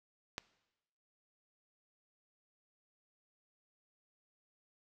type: click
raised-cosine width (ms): 0.2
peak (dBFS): -20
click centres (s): 0.381
effects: noise-tail reverb RT60 1.0 s tail -20 dB re dry